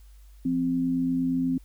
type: tone pair together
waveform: sine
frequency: 172.2 / 260.7 Hz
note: F3 / C4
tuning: -24 / -6 cents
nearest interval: perfect fifth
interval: 718 cents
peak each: -31 / -23 dBFS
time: 0.45-1.58 s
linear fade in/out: 5 ms
effects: added 50 Hz sine -47 dBFS peak until 1.64 s + white hiss -64 dBFS RMS until 1.64 s